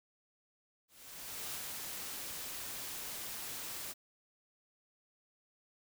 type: noise with ADSR envelope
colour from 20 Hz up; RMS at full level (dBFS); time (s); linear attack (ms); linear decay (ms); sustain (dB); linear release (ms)
white; -41; 0.88-3.94; 660; 51; -2; 29
effects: none